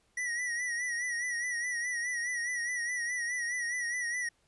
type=tone with vibrato; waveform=square; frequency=1929 Hz; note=B6; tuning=41 cents flat; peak=-32 dBFS; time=0.17-4.29 s; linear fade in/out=5 ms; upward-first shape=sine; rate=4.8 Hz; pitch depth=61 cents each way; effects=pink hiss -71 dBFS RMS until 4.47 s + resampled to 24000 Hz